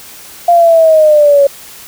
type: linear sweep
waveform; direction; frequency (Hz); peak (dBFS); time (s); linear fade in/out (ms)
sine; down; 698.5 to 554.4; -3; 0.48-1.47; 5
effects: white hiss -33 dBFS RMS until 1.87 s